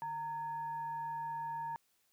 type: tone with frequency modulation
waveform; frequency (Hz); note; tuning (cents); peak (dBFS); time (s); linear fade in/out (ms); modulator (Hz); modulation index
sine; 921; A#5; -21; -37; 0.02-1.76; 0; 772; 0.29
effects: white hiss -75 dBFS RMS until 2.12 s